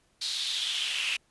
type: noise with high-pass filter sweep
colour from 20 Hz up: brown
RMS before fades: -31 dBFS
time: 0.21-1.17 s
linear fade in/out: 10 ms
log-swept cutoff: 4200 to 2600 Hz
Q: 4.9
effects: pink hiss -68 dBFS RMS until 1.3 s + resampled to 24000 Hz